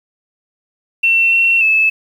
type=tone with pitch steps; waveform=sine; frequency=2701 / 2717 / 2612 Hz; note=E7 / F7 / E7; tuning=+42 / -48 / -17 cents; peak=-9 dBFS; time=1.03-1.9 s; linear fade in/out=10 ms; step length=290 ms; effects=7-bit